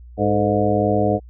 harmonic tone with a mistuned harmonic, 103 Hz, G#2, 14 cents flat, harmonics 1 / 2 / 3 / 4 / 5 / 6 / 7, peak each -23 / -23 / -23 / -23 / -23 / -23 / -23 dBFS, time 0.17-1.2 s, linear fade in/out 50 ms, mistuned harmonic 4, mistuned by +93 cents, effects added 60 Hz sine -38 dBFS peak until 1.29 s

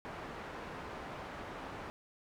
white low-pass noise, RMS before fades -45 dBFS, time 0.05-1.9 s, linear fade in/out 0 ms, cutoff 1200 Hz, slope 12 dB/octave, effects none

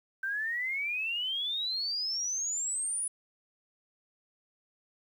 sine exponential sweep, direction up, 1544 to 10010 Hz, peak -30 dBFS, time 0.23-3.08 s, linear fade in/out 5 ms, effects 10-bit

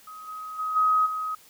sine tone with level steps, 1263 Hz, D#6, 26 cents sharp, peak -39 / -34 / -26 / -18 / -27 dBFS, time 0.07-1.35 s, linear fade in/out 5 ms, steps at 0.27 / 0.58 / 0.75 / 1.05 s, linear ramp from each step 20 ms, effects white hiss -54 dBFS RMS until 1.49 s

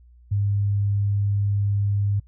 sine tone, 101.2 Hz, G#2, 44 cents flat, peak -19 dBFS, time 0.31-2.2 s, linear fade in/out 10 ms, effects noise-tail reverb RT60 0.1 s tail -25 dB re dry + added 60 Hz sine -48 dBFS peak until 2.27 s

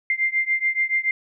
sine beating tone pair, 2093 / 2100 Hz, C7 / C7, 0 / +6 cents, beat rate 7 Hz, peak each -22 / -23 dBFS, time 0.1-1.11 s, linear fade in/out 2 ms, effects none

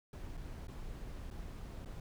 brown noise with dropouts, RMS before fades -45 dBFS, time 0.13-2 s, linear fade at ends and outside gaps 2 ms, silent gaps 0.371-0.375 / 0.671-0.682 / 1.303-1.31 / 1.849-1.858 s, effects none

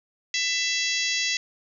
harmonic tone, 666 Hz, E5, 18 cents sharp, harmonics 3 / 4 / 5 / 6 / 7 / 8 / 9 / 10, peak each -29 / -30 / -31 / -32 / -32 / -33 / -34 / -34 dBFS, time 0.34-1.37 s, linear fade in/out 2 ms, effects none

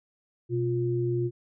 sine tone pair together, 124.55 / 351.7 Hz, B2 / F4, +15 / +12 cents, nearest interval octave + tritone, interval 1797 cents, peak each -27 dBFS, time 0.49-1.31 s, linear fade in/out 50 ms, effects none

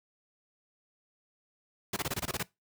pink noise bursts, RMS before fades -32 dBFS, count 9, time 1.93-2.429 s, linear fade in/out 5 ms, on 35 ms, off 23 ms, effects noise-tail reverb RT60 0.2 s tail -21 dB re dry + high-pass 80 Hz 12 dB/octave

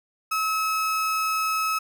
35% pulse tone, 1290 Hz, E6, 38 cents flat, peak -21 dBFS, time 0.31-1.79 s, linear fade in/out 10 ms, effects none

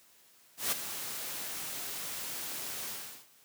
white noise with ADSR envelope, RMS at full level -29 dBFS, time 0.57-3.27 s, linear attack 150 ms, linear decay 14 ms, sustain -10 dB, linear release 390 ms, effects white hiss -62 dBFS RMS until 3.44 s + high-pass 100 Hz 12 dB/octave

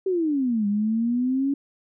sine exponential two-way sweep, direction down then up, 390 to 201.1 to 282.6 Hz, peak -20 dBFS, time 0.06-1.54 s, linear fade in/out 5 ms, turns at 0.67 s, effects none

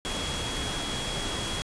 sine tone in noise, 3322 Hz, G#7, in tune, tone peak -35 dBFS, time 0.05-1.62 s, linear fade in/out 0 ms, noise pink, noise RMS -32 dBFS, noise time 0.05-1.62 s, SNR -6 dB, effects resampled to 22050 Hz

